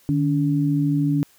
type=tone pair together; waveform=sine; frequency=151.12 / 284.6 Hz; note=D3 / C#4; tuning=+50 / +46 cents; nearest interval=major seventh; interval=1096 cents; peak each=-20 dBFS; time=0.09-1.23 s; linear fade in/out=0 ms; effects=white hiss -56 dBFS RMS until 1.38 s